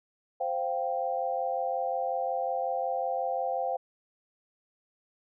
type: chord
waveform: sine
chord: C suspended fourth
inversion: none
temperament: equal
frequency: 523.3 / 698.5 / 784 Hz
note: C5 / F5 / G5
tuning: 0 / 0 / 0 cents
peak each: -32 dBFS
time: 0.4-3.77 s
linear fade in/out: 10 ms
effects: none